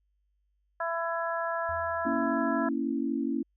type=harmonic tone; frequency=334 Hz; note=E4; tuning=23 cents sharp; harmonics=2 / 3 / 4 / 5; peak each=-32 / -34 / -35 / -36 dBFS; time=0.8-2.69 s; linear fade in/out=5 ms
type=tone with exponential decay; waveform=sine; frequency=84.5 Hz; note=E2; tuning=43 cents sharp; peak=-39 dBFS; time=1.69-2.8 s; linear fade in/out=0 ms; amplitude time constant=240 ms
type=chord; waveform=sine; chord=A# diminished; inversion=none; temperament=equal; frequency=233.1 / 277.2 / 329.6 Hz; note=A#3 / C#4 / E4; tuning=0 / 0 / 0 cents; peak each=-32 / -30 / -33 dBFS; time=2.05-3.43 s; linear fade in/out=10 ms
effects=added 50 Hz sine -70 dBFS peak until 3.56 s